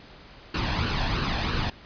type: noise with flanger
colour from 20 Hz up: pink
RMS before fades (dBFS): -26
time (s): 0.54-1.7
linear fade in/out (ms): 5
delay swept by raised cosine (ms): 0.7 to 1.2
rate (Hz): 3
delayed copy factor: +0.55
effects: pink hiss -48 dBFS RMS until 1.85 s + resampled to 11025 Hz